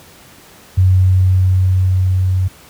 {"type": "tone with level ramp", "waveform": "sine", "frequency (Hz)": 93, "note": "F#2", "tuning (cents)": 9, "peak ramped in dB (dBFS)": [-6, -11], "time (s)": [0.77, 2.48], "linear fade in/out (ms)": 10, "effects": ["pink hiss -42 dBFS RMS until 2.69 s", "high-pass 60 Hz 12 dB/octave"]}